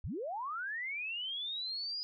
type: linear sweep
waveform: sine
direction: up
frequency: 46.86 to 4978 Hz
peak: -36 dBFS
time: 0.04-2.03 s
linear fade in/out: 0 ms
effects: none